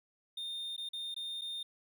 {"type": "tone with dropouts", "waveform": "triangle", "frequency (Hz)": 3641, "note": "A#7", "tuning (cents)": -41, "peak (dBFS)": -36, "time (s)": [0.37, 1.63], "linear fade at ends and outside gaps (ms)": 5, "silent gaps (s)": [[0.765, 0.778], [0.89, 0.932], [1.144, 1.163], [1.412, 1.417]], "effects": []}